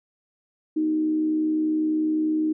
sine tone with frequency modulation, 311.1 Hz, D#4, in tune, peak -20 dBFS, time 0.76-2.53 s, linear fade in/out 10 ms, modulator 71.7 Hz, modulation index 0.29, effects none

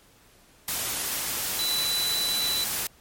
sine tone in noise, 3974 Hz, B7, 10 cents sharp, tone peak -25 dBFS, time 1.59-2.64 s, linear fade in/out 2 ms, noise white, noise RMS -29 dBFS, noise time 0.68-2.87 s, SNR +1 dB, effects pink hiss -57 dBFS RMS until 3 s + MP3 64 kbps

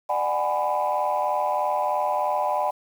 sine chord, G# half-diminished seventh, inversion second, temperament just, 598 / 747.5 / 830.6 / 996.7 Hz, D5 / F#5 / G#5 / B5, +31 / +17 / 0 / +16 cents, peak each -26 dBFS, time 0.09-2.71 s, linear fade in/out 10 ms, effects tanh soft clip ceiling -14 dBFS + 8-bit

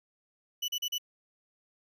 35% pulse tone bursts, 2966 Hz, F#7, 4 cents sharp, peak -28 dBFS, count 4, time 0.62-0.983 s, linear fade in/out 10 ms, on 63 ms, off 37 ms, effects none

